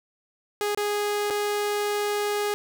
sawtooth tone with dropouts, 413.7 Hz, G#4, 7 cents flat, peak -20 dBFS, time 0.61-2.54 s, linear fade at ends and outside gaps 0 ms, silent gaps 0.748-0.774 / 1.301-1.306 s, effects none

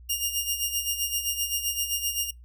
10% pulse tone with tremolo, 2826 Hz, F7, 20 cents sharp, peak -15 dBFS, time 0.09-2.31 s, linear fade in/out 10 ms, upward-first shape sine, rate 7.7 Hz, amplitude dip 65%, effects noise-tail reverb RT60 0.2 s tail -26 dB re dry + added 60 Hz sine -45 dBFS peak until 2.44 s

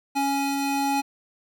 square tone pair together, 277.6 / 834 Hz, C#4 / G#5, +3 / +7 cents, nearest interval octave + perfect fifth, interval 1904 cents, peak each -26 dBFS, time 0.15-1.02 s, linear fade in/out 20 ms, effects none

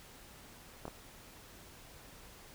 clicks, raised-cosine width 1 ms, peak -27 / -28 dBFS, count 2, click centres 0.854 / 0.88 s, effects pink hiss -55 dBFS RMS until 2.54 s

